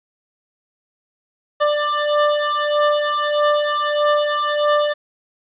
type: beating tone pair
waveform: 25% pulse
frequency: 591 / 592.6 Hz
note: D5 / D5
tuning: +11 / +15 cents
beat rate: 1.6 Hz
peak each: -15 dBFS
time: 1.6-4.94 s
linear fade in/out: 20 ms
effects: resampled to 8000 Hz + 8-bit